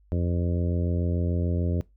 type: harmonic tone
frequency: 86.8 Hz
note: F2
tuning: 10 cents flat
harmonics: 1 / 2 / 3 / 4 / 5 / 6 / 7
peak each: -24 / -30 / -34 / -36 / -38 / -40 / -41 dBFS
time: 0.12-1.81 s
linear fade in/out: 0 ms
effects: noise-tail reverb RT60 0.2 s tail -21 dB re dry + added 50 Hz sine -56 dBFS peak until 1.96 s

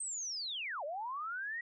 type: linear two-way sweep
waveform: sine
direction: down then up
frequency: 8450 to 551 to 1929 Hz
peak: -37 dBFS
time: 0-1.61 s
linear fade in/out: 5 ms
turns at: 0.84 s
effects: none

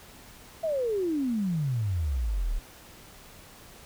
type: exponential sweep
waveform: sine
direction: down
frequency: 671 to 33.96 Hz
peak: -25 dBFS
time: 0.63-2.59 s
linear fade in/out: 10 ms
effects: pink hiss -50 dBFS RMS until 3.85 s

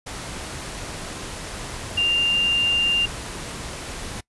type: tone in noise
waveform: sine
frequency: 2794 Hz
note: F7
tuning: in tune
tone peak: -17 dBFS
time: 1.97-3.06 s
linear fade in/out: 10 ms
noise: pink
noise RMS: -33 dBFS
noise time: 0.06-4.21 s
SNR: +13 dB
effects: noise-tail reverb RT60 0.1 s tail -22 dB re dry + resampled to 24000 Hz

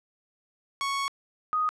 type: tone pair in turn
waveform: sawtooth / sine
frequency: 1108 / 1245.3 Hz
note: C#6 / D#6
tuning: -1 / +1 cents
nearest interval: major second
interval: 202 cents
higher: second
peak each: -23 dBFS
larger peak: neither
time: 0.81-1.08 / 1.53-1.69 s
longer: first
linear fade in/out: 0 ms
effects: low-pass 8000 Hz 12 dB/octave

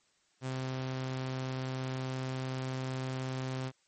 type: tone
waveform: sawtooth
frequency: 130.4 Hz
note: C3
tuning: 5 cents flat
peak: -30 dBFS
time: 0.41-3.72 s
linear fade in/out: 50 ms
effects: white hiss -71 dBFS RMS until 3.87 s + MP3 32 kbps

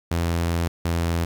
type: tone pair in turn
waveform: sawtooth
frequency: 84.6 / 84.29 Hz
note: E2 / E2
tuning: +45 / +39 cents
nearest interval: unison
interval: 6 cents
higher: first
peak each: -17 dBFS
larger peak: neither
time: 0.11-0.68 / 0.85-1.25 s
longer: first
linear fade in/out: 5 ms
effects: 9-bit

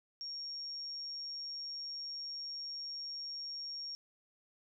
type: tone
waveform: sine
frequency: 5550 Hz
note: F8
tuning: 12 cents flat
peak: -40 dBFS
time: 0.21-3.95 s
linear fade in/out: 0 ms
effects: none

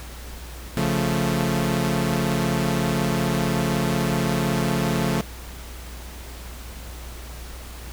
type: chord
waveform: sawtooth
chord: Db augmented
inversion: none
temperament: equal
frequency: 138.59 / 174.61 / 220 Hz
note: Db3 / F3 / A3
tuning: 0 / 0 / 0 cents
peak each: -21 dBFS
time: 0.77-5.21 s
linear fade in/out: 0 ms
effects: added 60 Hz sine -36 dBFS peak until 7.92 s + pink hiss -41 dBFS RMS until 7.92 s

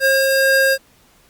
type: tone pair together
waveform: square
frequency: 537.4 / 1614 Hz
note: C5 / G#6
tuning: +46 / -50 cents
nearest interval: octave + perfect fifth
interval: 1904 cents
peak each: -16 dBFS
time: 0-0.78 s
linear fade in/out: 50 ms
effects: pink hiss -53 dBFS RMS until 1.29 s + Opus 48 kbps

